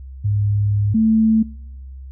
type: tone pair in turn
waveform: sine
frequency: 103.1 / 220.9 Hz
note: G#2 / A3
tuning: -12 / +7 cents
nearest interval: octave + minor second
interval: 1319 cents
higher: second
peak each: -15 / -12 dBFS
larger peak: second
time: 0.24-0.94 / 0.94-1.43 s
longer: first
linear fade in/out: 10 ms
effects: noise-tail reverb RT60 0.9 s tail -26 dB re dry + added 66 Hz sine -32 dBFS peak until 2.11 s